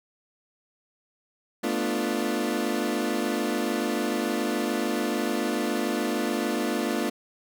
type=chord; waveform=30% pulse; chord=B half-diminished seventh; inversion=third; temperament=equal with one note detuned; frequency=220 / 246.9 / 297.1 / 349.2 Hz; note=A3 / B3 / D4 / F4; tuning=0 / 0 / +20 / 0 cents; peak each=-28 dBFS; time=1.63-7.1 s; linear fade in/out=10 ms; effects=none